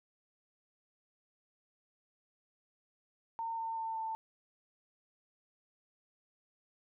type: tone with pitch steps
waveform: sine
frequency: 911 / 904.2 / 897.4 / 890.7 Hz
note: A#5 / A5 / A5 / A5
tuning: -40 / +47 / +34 / +21 cents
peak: -35 dBFS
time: 3.39-4.15 s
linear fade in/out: 0 ms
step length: 190 ms
effects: none